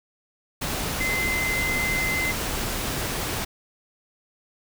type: tone in noise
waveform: sine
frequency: 2064 Hz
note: C7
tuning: 24 cents flat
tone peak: -24 dBFS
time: 1-2.32 s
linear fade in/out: 10 ms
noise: pink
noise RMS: -28 dBFS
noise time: 0.61-3.45 s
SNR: +1 dB
effects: none